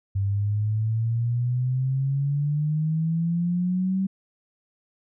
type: exponential sweep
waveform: sine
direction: up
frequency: 97.4 to 193.4 Hz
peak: -21 dBFS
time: 0.15-4.07 s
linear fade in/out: 10 ms
effects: none